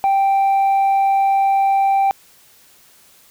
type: tone with tanh clipping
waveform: sine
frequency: 784 Hz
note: G5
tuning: in tune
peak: -13 dBFS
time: 0.04-2.11 s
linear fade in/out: 0 ms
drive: 2 dB
effects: white hiss -50 dBFS RMS until 3.3 s